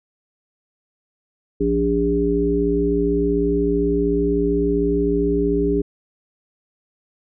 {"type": "harmonic tone with a mistuned harmonic", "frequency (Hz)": 57.9, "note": "A#1", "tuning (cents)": -11, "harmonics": [1, 3, 5, 7], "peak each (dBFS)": [-25, -25, -21, -19], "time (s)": [1.6, 5.82], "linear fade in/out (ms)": 10, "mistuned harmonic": 3, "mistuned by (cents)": 28, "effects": []}